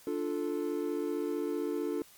triangle chord, D minor, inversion none, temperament equal, 293.7 / 349.2 / 440 Hz, D4 / F4 / A4, 0 / 0 / 0 cents, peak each -33 dBFS, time 0.07-2.02 s, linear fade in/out 2 ms, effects white hiss -57 dBFS RMS until 2.17 s + MP3 96 kbps

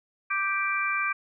harmonic tone, 392 Hz, G4, in tune, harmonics 3 / 4 / 5 / 6, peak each -29 / -30 / -39 / -28 dBFS, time 0.3-1.13 s, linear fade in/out 10 ms, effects none

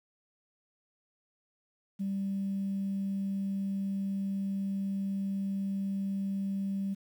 sine tone, 196 Hz, G3, in tune, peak -29 dBFS, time 1.99-6.95 s, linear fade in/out 20 ms, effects tanh soft clip ceiling -26 dBFS + 10-bit

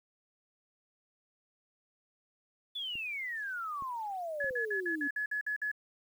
sine exponential sweep, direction down, 3500 to 277.2 Hz, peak -35 dBFS, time 2.75-5.08 s, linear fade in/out 10 ms
clicks, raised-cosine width 3 ms, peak -39 dBFS, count 4, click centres 2.955 / 3.823 / 4.444 / 4.508 s
sine tone bursts, 1700 Hz, G#6, 40 cents sharp, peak -31 dBFS, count 9, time 4.4-5.716 s, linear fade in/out 5 ms, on 100 ms, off 52 ms
effects 10-bit

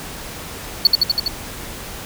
triangle tone with echo, 4435 Hz, C#8, in tune, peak -5 dBFS, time 0.85-0.87 s, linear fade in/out 2 ms, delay 82 ms, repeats 5, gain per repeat -2 dB, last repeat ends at 1.28 s, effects pink hiss -32 dBFS RMS until 2.05 s

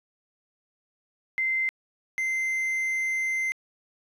sine / triangle tone pair in turn, 2077 / 2077 Hz, C7 / C7, -13 / -13 cents, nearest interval unison, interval 0 cents, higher neither, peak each -23 dBFS, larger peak neither, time 1.38-1.69 / 2.18-3.52 s, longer second, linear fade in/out 0 ms, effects resampled to 32000 Hz + 10-bit

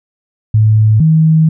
sine tone pair in turn, 108.4 / 158.8 Hz, A2 / D#3, -25 / +36 cents, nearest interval perfect fifth, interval 661 cents, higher second, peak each -5 dBFS, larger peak neither, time 0.54-1 / 1-1.49 s, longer second, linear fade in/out 5 ms, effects none

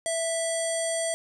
square tone with low-pass filter, 659.3 Hz, E5, in tune, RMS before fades -28 dBFS, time 0.06-1.14 s, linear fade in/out 0 ms, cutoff 8600 Hz, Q 8.1, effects none

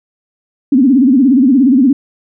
sine tone with vibrato, 262 Hz, C4, 2 cents sharp, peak -5 dBFS, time 0.72-1.93 s, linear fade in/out 5 ms, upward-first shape sine, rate 17 Hz, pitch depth 170 cents each way, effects none

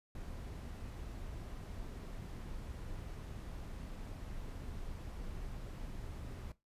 brown noise, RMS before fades -45 dBFS, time 0.15-6.52 s, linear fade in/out 2 ms, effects noise-tail reverb RT60 0.2 s tail -17 dB re dry + resampled to 32000 Hz

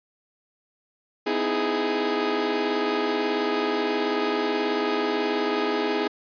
sawtooth chord, E major seventh, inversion second, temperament equal with one note detuned, 253.3 / 311.1 / 329.6 / 415.3 Hz, B3 / D#4 / E4 / G#4, +44 / 0 / 0 / 0 cents, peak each -27 / -26 / -27 / -21 dBFS, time 1.26-6.08 s, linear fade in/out 10 ms, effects resampled to 11025 Hz

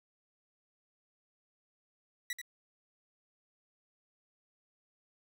sawtooth tone with echo, 1952 Hz, B6, 21 cents flat, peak -31 dBFS, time 2.3-2.33 s, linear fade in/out 2 ms, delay 85 ms, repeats 1, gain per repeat -6 dB, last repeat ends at 2.415 s, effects none

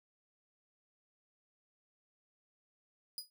sawtooth tone with exponential decay, 4935 Hz, D#8, 15 cents flat, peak -33 dBFS, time 3.18-3.3 s, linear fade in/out 1 ms, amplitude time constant 25 ms, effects none

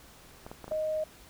clicks, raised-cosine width 1 ms, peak -28 dBFS, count 5, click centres 0.465 / 0.515 / 0.643 / 0.68 / 0.719 s
sine tone, 622.3 Hz, D#5, in tune, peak -28 dBFS, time 0.71-1.04 s, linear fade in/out 5 ms
effects added 60 Hz sine -62 dBFS peak until 1.29 s + pink hiss -54 dBFS RMS until 1.29 s

